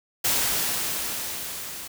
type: noise with level ramp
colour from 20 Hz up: white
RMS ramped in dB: -22 to -37 dBFS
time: 0.24-1.88 s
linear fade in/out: 10 ms
effects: none